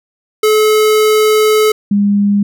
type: tone pair in turn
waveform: square / sine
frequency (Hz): 430 / 202.9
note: A4 / G#3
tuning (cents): -40 / -40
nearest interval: octave + minor second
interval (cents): 1300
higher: first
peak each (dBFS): -8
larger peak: neither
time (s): 0.43-1.72 / 1.91-2.43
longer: first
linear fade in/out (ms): 5
effects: none